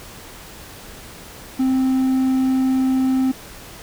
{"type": "tone", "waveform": "triangle", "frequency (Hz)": 261.6, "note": "C4", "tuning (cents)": 0, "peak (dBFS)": -13, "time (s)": [1.59, 3.32], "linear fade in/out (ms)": 10, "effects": ["pink hiss -39 dBFS RMS until 3.82 s"]}